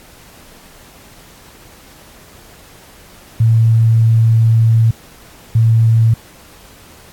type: tone pair in turn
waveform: sine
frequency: 113.3 / 113.3 Hz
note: A#2 / A#2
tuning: -49 / -49 cents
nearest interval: unison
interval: 0 cents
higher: neither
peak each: -7 dBFS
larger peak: neither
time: 3.4-4.91 / 5.55-6.14 s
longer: first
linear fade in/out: 5 ms
effects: pink hiss -42 dBFS RMS until 7.12 s + AAC 64 kbps